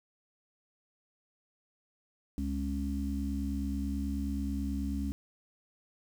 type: harmonic tone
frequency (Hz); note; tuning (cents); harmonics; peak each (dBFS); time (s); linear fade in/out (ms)
69.3; C#2; 0; 1 / 3 / 4; -34 / -36 / -36; 2.38-5.12; 0
effects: 9-bit